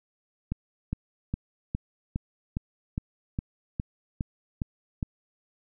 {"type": "click train", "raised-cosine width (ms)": 5, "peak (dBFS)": -16, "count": 12, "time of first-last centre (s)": [0.52, 5.028], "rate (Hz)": 2.44, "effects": []}